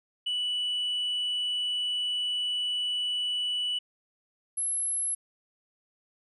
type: tone pair in turn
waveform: sine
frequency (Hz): 2960 / 11034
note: F#7 / F9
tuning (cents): 0 / -22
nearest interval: octave + major seventh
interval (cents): 2278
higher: second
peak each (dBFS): -25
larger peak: neither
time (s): 0.26-3.79 / 4.57-5.15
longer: first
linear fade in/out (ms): 10
effects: tanh soft clip ceiling -25 dBFS